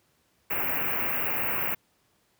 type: band-stop noise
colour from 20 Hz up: white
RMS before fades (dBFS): -28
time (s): 0.5-1.75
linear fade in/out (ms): 10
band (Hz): 2800 to 14000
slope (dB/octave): 96
effects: pink hiss -68 dBFS RMS until 2.39 s + high-pass 80 Hz 12 dB/octave